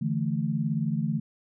sine chord, D suspended second, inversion none, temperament just, 146.83 / 165.19 / 220.2 Hz, D3 / E3 / A3, 0 / +4 / +2 cents, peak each -29 dBFS, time 0.01-1.2 s, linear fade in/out 10 ms, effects none

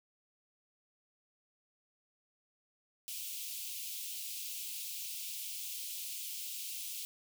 white high-pass noise, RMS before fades -42 dBFS, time 3.08-7.05 s, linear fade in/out 0 ms, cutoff 2500 Hz, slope 48 dB/octave, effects none

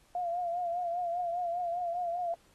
sine tone with vibrato, 698.5 Hz, F5, in tune, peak -30 dBFS, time 0.15-2.34 s, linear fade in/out 2 ms, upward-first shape triangle, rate 5 Hz, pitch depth 69 cents each way, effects pink hiss -65 dBFS RMS until 2.54 s + AAC 32 kbps

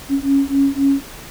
sine beating tone pair, 274.4 / 278.2 Hz, C#4 / C#4, -17 / +6 cents, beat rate 3.8 Hz, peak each -16 dBFS, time 0.09-1.04 s, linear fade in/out 50 ms, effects pink hiss -36 dBFS RMS until 1.3 s

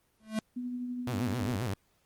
square tone with exponential growth, 218 Hz, A3, 16 cents flat, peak -26 dBFS, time 0.2-0.39 s, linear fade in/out 2 ms, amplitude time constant 40 ms
sine tone with tremolo, 246.9 Hz, B3, in tune, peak -32 dBFS, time 0.56-1.57 s, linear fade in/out 10 ms, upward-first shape triangle, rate 12 Hz, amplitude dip 35%
sawtooth tone with vibrato, 110 Hz, A2, in tune, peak -27 dBFS, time 1.07-1.74 s, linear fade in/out 5 ms, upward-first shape sine, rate 7.5 Hz, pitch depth 270 cents each way
effects pink hiss -71 dBFS RMS until 2.05 s + Opus 24 kbps

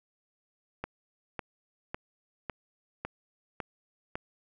click train, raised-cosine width 0.5 ms, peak -19 dBFS, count 7, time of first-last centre 0.84-4.155 s, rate 1.81 Hz, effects none

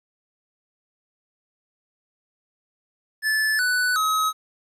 square tone with pitch steps, 1741 / 1489.6 / 1274.5 Hz, A6 / F#6 / D#6, -19 / +11 / +41 cents, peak -20 dBFS, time 3.22-4.33 s, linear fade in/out 50 ms, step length 370 ms, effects resampled to 32000 Hz + 10-bit

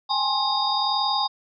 sine tone cluster, 805 / 846 / 1061 / 3700 / 4866 Hz, G5 / G#5 / C6 / A#7 / D#8, +46 / +32 / +24 / -14 / -39 cents, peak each -27 dBFS, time 0.09-1.28 s, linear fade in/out 20 ms, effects none

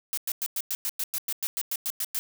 blue noise bursts, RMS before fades -29 dBFS, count 15, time 0.13-2.19 s, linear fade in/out 0 ms, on 44 ms, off 100 ms, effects none

